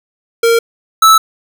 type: tone pair in turn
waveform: square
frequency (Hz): 462.3 / 1309.9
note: A#4 / E6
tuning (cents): -14 / -11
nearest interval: octave + tritone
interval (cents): 1803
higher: second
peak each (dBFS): -8 / -4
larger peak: second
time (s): 0.43-0.59 / 1.02-1.18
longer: neither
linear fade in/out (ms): 5
effects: none